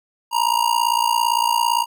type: tone with amplitude modulation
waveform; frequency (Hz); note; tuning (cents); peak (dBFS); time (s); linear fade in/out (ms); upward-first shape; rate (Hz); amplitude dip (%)
square; 943; A#5; +20; -13; 0.31-1.86; 50; sine; 57.7; 90
effects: none